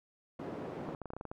white band-pass noise, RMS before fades -42 dBFS, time 0.39-0.95 s, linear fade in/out 5 ms, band 140 to 490 Hz, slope 12 dB/octave
clicks, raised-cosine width 1 ms, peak -28 dBFS, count 10, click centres 0.889 / 0.948 / 1.017 / 1.057 / 1.104 / 1.135 / 1.166 / 1.211 / 1.253 / 1.315 s
effects none

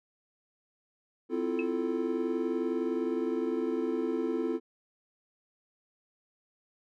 triangle chord, F major seventh, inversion second, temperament equal with one note detuned, 258.2 / 329.6 / 349.2 / 440 Hz, C4 / E4 / F4 / A4, -23 / 0 / 0 / 0 cents, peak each -32 dBFS, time 1.29-4.6 s, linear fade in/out 50 ms
sine tone with exponential decay, 2592 Hz, E7, 30 cents flat, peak -31 dBFS, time 1.59-1.69 s, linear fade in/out 1 ms, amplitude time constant 20 ms
effects none

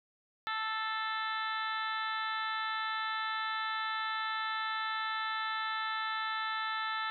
harmonic tone with a mistuned harmonic, 440.1 Hz, A4, in tune, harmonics 2 / 3 / 4 / 5 / 6 / 7 / 8 / 9, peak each -40 / -36 / -38 / -46 / -49 / -50 / -45 / -45 dBFS, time 0.47-7.1 s, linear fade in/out 0 ms, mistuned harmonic 5, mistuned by -44 cents, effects none

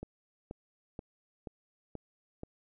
click train, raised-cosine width 2 ms, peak -27 dBFS, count 6, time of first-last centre 0.03-2.434 s, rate 2.08 Hz, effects none

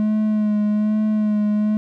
triangle tone with vibrato, 212.1 Hz, G#3, 37 cents sharp, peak -14 dBFS, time 0-1.77 s, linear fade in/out 0 ms, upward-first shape sine, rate 1.2 Hz, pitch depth 22 cents each way, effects none

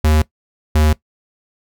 square tone pair in turn, 77.1 / 76.66 Hz, D#2 / D#2, -15 / -25 cents, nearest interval unison, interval 10 cents, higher first, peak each -11 dBFS, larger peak neither, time 0.04-0.22 / 0.75-0.93 s, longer neither, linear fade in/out 5 ms, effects noise-tail reverb RT60 0.1 s tail -19 dB re dry

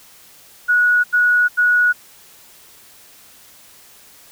sine tone bursts, 1461 Hz, F#6, 22 cents flat, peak -11 dBFS, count 3, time 0.68-1.93 s, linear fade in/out 20 ms, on 360 ms, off 85 ms, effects white hiss -46 dBFS RMS until 4.31 s

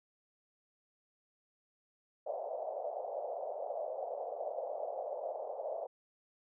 white band-pass noise, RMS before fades -40 dBFS, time 2.26-5.87 s, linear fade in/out 10 ms, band 530 to 690 Hz, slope 48 dB/octave, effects none

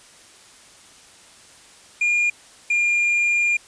triangle tone pair in turn, 2418 / 2407 Hz, D7 / D7, +50 / +42 cents, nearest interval unison, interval 8 cents, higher first, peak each -15 dBFS, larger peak neither, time 2.01-2.3 / 2.7-3.57 s, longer second, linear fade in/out 5 ms, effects white hiss -48 dBFS RMS until 3.67 s + resampled to 22050 Hz

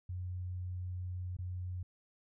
sine tone with dropouts, 90.6 Hz, F#2, 36 cents flat, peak -37 dBFS, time 0.09-1.83 s, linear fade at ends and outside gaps 5 ms, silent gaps 1.368-1.387 s, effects none

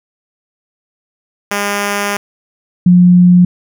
5% pulse / sine tone pair in turn, 203.1 / 178.36 Hz, G#3 / F3, -38 / +37 cents, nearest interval major second, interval 225 cents, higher first, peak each -3 dBFS, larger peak neither, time 1.51-2.17 / 2.86-3.45 s, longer first, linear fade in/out 5 ms, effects none

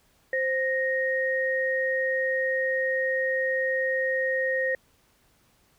sine tone pair together, 523.3 / 1864.7 Hz, C5 / A#6, 0 / 0 cents, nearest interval octave + minor seventh, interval 2200 cents, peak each -26 dBFS, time 0.33-4.75 s, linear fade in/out 2 ms, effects pink hiss -64 dBFS RMS until 5.78 s

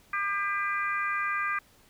harmonic tone, 400 Hz, G4, 35 cents sharp, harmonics 3 / 4 / 5 / 6, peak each -30 / -32 / -34 / -36 dBFS, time 0.13-1.59 s, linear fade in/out 5 ms, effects pink hiss -60 dBFS RMS until 1.89 s

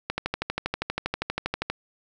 click train, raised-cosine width 0.3 ms, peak -10 dBFS, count 21, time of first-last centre 0.1-1.7 s, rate 12.5 Hz, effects none

